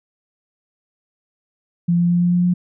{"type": "tone with pitch steps", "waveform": "sine", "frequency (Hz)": [172.4, 173.5, 174.6, 175.72, 176.84, 177.96], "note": ["F3", "F3", "F3", "F3", "F3", "F3"], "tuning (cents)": [-22, -11, 0, 11, 22, 33], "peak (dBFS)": -13, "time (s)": [1.88, 2.54], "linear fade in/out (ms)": 10, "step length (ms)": 110, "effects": []}